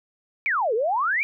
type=exponential two-way sweep; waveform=sine; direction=down then up; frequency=2409 to 415.3 to 2409 Hz; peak=-20 dBFS; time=0.46-1.23 s; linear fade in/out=0 ms; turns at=0.74 s; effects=none